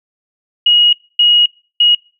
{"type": "tone bursts at uneven times", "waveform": "sine", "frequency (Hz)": 2891, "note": "F#7", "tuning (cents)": -41, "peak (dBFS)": -6, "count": 3, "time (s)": [[0.66, 0.93], [1.19, 1.46], [1.8, 1.95]], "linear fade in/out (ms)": 5, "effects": ["noise-tail reverb RT60 0.4 s tail -26 dB re dry"]}